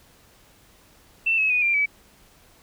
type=tone with pitch steps; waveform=sine; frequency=2678 / 2575 / 2476 / 2380 / 2289 Hz; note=E7 / E7 / D#7 / D7 / D7; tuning=+27 / -41 / -9 / +22 / -45 cents; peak=-18 dBFS; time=1.26-1.86 s; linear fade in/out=10 ms; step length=120 ms; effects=pink hiss -55 dBFS RMS until 2.62 s